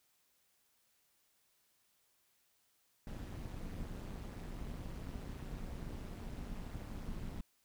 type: noise with amplitude modulation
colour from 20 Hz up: brown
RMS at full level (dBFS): -41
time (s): 3.07-7.41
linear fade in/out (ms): 2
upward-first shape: sine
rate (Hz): 197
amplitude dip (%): 75
effects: white hiss -75 dBFS RMS until 7.64 s